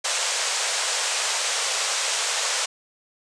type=band-pass noise; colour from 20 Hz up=white; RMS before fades=-25 dBFS; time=0.04-2.66 s; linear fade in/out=10 ms; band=460 to 8500 Hz; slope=48 dB/octave; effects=none